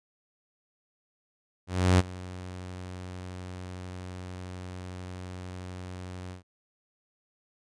sawtooth tone with ADSR envelope, 91.3 Hz, F#2, 23 cents flat, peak -13 dBFS, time 1.67-6.43 s, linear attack 320 ms, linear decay 28 ms, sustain -21 dB, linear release 120 ms, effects resampled to 22050 Hz

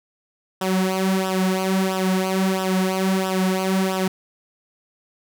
sawtooth tone with flanger, 188.7 Hz, F#3, 34 cents sharp, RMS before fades -21 dBFS, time 0.61-4.08 s, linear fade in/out 5 ms, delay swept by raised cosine 0.45 to 4.75 ms, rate 1.5 Hz, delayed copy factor -0.75, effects none

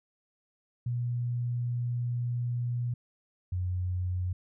sine tone pair in turn, 121.1 / 90.72 Hz, B2 / F#2, -34 / -34 cents, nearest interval perfect fourth, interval 500 cents, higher first, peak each -28 dBFS, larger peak neither, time 0.86-2.94 / 3.52-4.33 s, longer first, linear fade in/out 5 ms, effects none

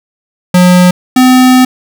square tone pair in turn, 180 / 255.1 Hz, F#3 / C4, -47 / -44 cents, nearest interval tritone, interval 603 cents, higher second, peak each -3 dBFS, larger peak neither, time 0.54-0.91 / 1.16-1.65 s, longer second, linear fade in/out 5 ms, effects none

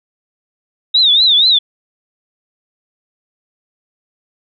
sine tone with vibrato, 3729 Hz, A#7, in tune, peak -7 dBFS, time 0.94-1.59 s, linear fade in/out 10 ms, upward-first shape triangle, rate 4.2 Hz, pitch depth 180 cents each way, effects none

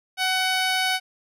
10% pulse tone with low-pass filter, 749 Hz, F#5, 21 cents sharp, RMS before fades -23 dBFS, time 0.17-1 s, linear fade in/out 50 ms, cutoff 11000 Hz, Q 0.68, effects none

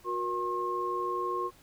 sine tone cluster, 363.3 / 475.7 / 1073 Hz, F#4 / A#4 / C6, -32 / +35 / +43 cents, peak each -34 / -38 / -31 dBFS, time 0.04-1.51 s, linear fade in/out 50 ms, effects pink hiss -59 dBFS RMS until 1.62 s

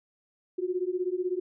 sine beating tone pair, 355.7 / 371.7 Hz, F4 / F#4, +32 / +8 cents, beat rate 16 Hz, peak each -30 dBFS, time 0.58-1.4 s, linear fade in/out 10 ms, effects none

